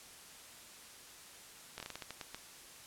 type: slowing click train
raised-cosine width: 0.2 ms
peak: -25 dBFS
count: 10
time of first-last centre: 1.78-2.346 s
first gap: 21 ms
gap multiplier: 1.26
effects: white hiss -54 dBFS RMS until 2.86 s + low-pass 11000 Hz 12 dB/octave